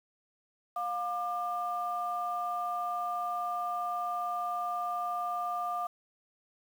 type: tone pair together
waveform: sine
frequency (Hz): 708.9 / 1195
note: F5 / D6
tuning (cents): +26 / +30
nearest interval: major sixth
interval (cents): 904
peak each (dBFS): -33 / -33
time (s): 0.76-5.87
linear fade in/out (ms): 5
effects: tanh soft clip ceiling -23 dBFS + 9-bit